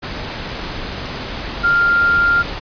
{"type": "tone in noise", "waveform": "sine", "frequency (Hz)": 1396.9, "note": "F6", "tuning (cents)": 0, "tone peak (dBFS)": -11, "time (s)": [1.63, 2.43], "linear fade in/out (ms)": 20, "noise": "pink", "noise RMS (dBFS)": -26, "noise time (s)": [0.02, 2.6], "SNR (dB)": 12, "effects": ["resampled to 11025 Hz"]}